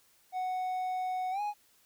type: tone with pitch glide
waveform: triangle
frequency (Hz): 740 to 830.6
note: F#5 to G#5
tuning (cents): 0 to 0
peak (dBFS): -29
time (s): 0.32-1.54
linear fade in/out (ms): 50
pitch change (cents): +200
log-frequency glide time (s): 1.31-1.41
effects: white hiss -66 dBFS RMS until 1.85 s